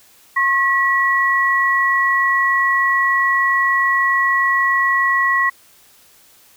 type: tone pair together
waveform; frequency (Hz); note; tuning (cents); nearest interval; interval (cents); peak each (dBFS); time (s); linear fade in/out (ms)
sine; 1083.2 / 1930; C#6 / B6; -40 / -40; minor seventh; 1000; -17 / -15; 0.36-5.5; 10
effects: white hiss -50 dBFS RMS until 6.56 s